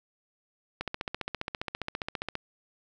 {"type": "click train", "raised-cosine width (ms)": 0.3, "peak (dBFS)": -16, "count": 24, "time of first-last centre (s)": [0.81, 2.354], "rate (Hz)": 14.9, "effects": []}